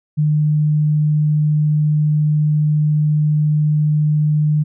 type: tone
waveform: sine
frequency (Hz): 151.2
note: D#3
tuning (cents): -49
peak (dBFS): -12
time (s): 0.17-4.64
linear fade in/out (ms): 20
effects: none